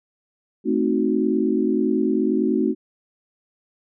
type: chord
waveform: sine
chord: A diminished seventh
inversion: none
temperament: equal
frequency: 220 / 261.6 / 311.1 / 370 Hz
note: A3 / C4 / Eb4 / Gb4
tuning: 0 / 0 / 0 / 0 cents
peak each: -23 dBFS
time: 0.64-2.75 s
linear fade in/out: 50 ms
effects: none